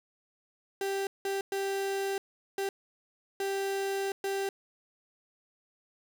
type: tone bursts at uneven times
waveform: 35% pulse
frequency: 392 Hz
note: G4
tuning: in tune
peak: -28 dBFS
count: 6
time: 0.81-1.07 / 1.25-1.41 / 1.52-2.18 / 2.58-2.69 / 3.4-4.12 / 4.24-4.49 s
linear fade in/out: 2 ms
effects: none